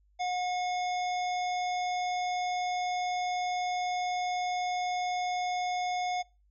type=harmonic tone with a mistuned harmonic; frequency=724 Hz; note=F#5; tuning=38 cents flat; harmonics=1 / 3 / 5 / 7 / 9; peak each=-29 / -39 / -43 / -46 / -48 dBFS; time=0.19-6.23 s; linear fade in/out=20 ms; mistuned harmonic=5; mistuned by=-48 cents; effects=noise-tail reverb RT60 0.3 s tail -25 dB re dry + added 50 Hz sine -63 dBFS peak until 6.5 s